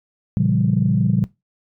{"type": "chord", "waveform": "sine", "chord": "G half-diminished seventh", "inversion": "first", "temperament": "equal with one note detuned", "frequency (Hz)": [116.54, 138.59, 171.42, 196], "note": ["Bb2", "Db3", "F3", "G3"], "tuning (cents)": [0, 0, -32, 0], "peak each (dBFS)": -20, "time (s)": [0.37, 1.24], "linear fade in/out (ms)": 0, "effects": ["noise-tail reverb RT60 0.2 s tail -19 dB re dry", "tanh soft clip ceiling -5 dBFS"]}